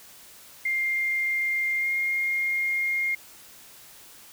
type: tone with pitch glide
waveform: sine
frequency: 2109 to 2130 Hz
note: C7 to C7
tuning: +13 to +30 cents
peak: -23 dBFS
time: 0.65-3.15 s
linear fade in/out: 5 ms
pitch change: +17 cents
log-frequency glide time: 1.78-1.88 s
effects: white hiss -49 dBFS RMS until 4.32 s